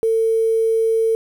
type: tone with quantisation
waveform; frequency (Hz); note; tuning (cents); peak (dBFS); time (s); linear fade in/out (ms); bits
sine; 450; A4; +39; -14; 0.03-1.15; 0; 7
effects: none